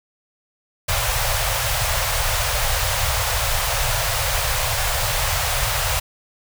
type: band-stop noise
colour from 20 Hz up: pink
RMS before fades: -21 dBFS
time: 0.88-6 s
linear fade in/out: 10 ms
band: 130 to 520 Hz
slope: 48 dB/octave
effects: none